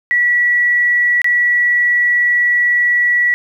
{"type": "tone with dropouts", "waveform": "sine", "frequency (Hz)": 1942, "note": "B6", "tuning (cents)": -30, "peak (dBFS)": -10, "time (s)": [0.11, 3.34], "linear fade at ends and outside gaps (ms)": 0, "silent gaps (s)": [1.217, 1.244], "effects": ["8-bit"]}